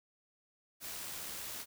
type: noise with amplitude modulation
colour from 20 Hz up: white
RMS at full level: -42 dBFS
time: 0.8-1.66 s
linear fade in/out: 50 ms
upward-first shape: sine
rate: 75.1 Hz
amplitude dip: 25%
effects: none